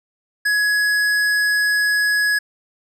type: tone with tanh clipping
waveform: sine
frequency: 1679 Hz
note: G#6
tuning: 18 cents sharp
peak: -17 dBFS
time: 0.45-2.39 s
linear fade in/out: 10 ms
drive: 15 dB
effects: none